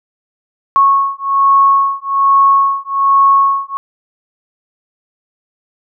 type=beating tone pair; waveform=sine; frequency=1100 / 1101.2 Hz; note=C#6 / C#6; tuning=-14 / -12 cents; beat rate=1.2 Hz; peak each=-11 dBFS; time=0.76-3.77 s; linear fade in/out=0 ms; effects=none